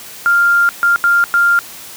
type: tone bursts at uneven times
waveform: sine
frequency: 1396.9 Hz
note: F6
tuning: in tune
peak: -8 dBFS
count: 4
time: 0.26-0.69 / 0.83-0.96 / 1.04-1.24 / 1.34-1.59 s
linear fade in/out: 0 ms
effects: white hiss -33 dBFS RMS until 1.96 s + high-pass 80 Hz 12 dB/octave